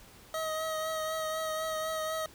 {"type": "tone with vibrato", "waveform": "25% pulse", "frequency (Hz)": 633, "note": "D#5", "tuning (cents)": 30, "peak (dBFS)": -28, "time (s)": [0.34, 2.26], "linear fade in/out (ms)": 2, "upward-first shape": "triangle", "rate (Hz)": 4, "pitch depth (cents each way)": 25, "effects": ["pink hiss -55 dBFS RMS until 2.34 s"]}